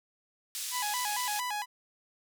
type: band-pass noise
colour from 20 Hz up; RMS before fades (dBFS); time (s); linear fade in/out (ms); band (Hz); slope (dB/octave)
pink; -37; 0.55-1.4; 0; 4600 to 13000; 12
type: tone with vibrato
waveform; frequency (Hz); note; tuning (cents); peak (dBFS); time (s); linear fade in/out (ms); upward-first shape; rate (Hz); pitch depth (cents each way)
sawtooth; 910; A#5; -42; -28; 0.71-1.66; 50; square; 4.4; 150
effects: none